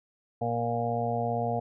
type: harmonic tone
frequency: 117.7 Hz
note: A#2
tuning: 17 cents sharp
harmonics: 1 / 2 / 4 / 5 / 6 / 7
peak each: -33 / -35 / -33 / -37 / -30 / -38 dBFS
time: 0.41-1.6 s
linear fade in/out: 10 ms
effects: none